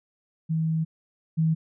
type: tone pair in turn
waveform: sine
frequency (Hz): 160.5 / 160.5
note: E3 / E3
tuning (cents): -46 / -46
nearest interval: unison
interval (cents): 0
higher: neither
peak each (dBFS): -22 / -19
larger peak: second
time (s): 0.49-0.85 / 1.37-1.55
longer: first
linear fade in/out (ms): 20
effects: none